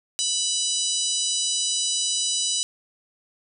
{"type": "harmonic tone", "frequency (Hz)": 987.8, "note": "B5", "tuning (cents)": 0, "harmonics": [3, 4, 5, 6, 7, 8, 9], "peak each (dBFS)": [-30, -28, -31, -29, -32, -31, -30], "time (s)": [0.19, 2.63], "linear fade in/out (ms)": 0, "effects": []}